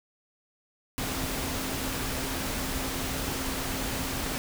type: tone in noise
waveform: sine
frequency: 263.5 Hz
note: C4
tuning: 12 cents sharp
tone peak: -38 dBFS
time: 0.98-4.38 s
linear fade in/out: 0 ms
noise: pink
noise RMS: -32 dBFS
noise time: 0.98-4.38 s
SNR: -9 dB
effects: none